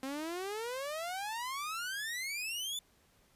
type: exponential sweep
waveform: sawtooth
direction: up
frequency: 260.4 to 3548 Hz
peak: -33 dBFS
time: 0.03-2.79 s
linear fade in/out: 2 ms
effects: pink hiss -68 dBFS RMS until 3.35 s + resampled to 32000 Hz